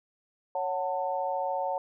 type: chord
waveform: sine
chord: F# minor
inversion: second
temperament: equal with one note detuned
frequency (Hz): 554.4 / 740 / 893.8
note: C#5 / F#5 / A5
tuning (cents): 0 / 0 / +27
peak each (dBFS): -32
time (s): 0.55-1.78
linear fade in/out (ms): 2
effects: none